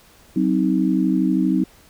sine chord, C diminished, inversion second, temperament just, 188.37 / 261.6 / 314 Hz, Gb3 / C4 / Eb4, +31 / 0 / +16 cents, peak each -20 dBFS, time 0.36-1.64 s, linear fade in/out 5 ms, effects pink hiss -51 dBFS RMS until 1.89 s

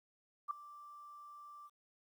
sine tone with ADSR envelope, 1174.7 Hz, D6, in tune, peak -32 dBFS, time 0.48-1.7 s, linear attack 28 ms, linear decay 4 ms, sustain -19 dB, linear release 40 ms, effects 12-bit

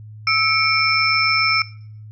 sine tone cluster, 1307 / 2215 / 2362 / 5300 Hz, E6 / C#7 / D7 / E8, -15 / -2 / +9 / +9 cents, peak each -20 dBFS, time 0.27-1.62 s, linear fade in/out 2 ms, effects noise-tail reverb RT60 0.6 s tail -22 dB re dry + added 107 Hz sine -35 dBFS peak until 2.11 s

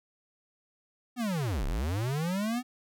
square linear two-way sweep, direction down then up, 255.8 to 30.75 to 255.8 Hz, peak -29 dBFS, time 1.16-2.63 s, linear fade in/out 50 ms, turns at 1.66 s, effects none

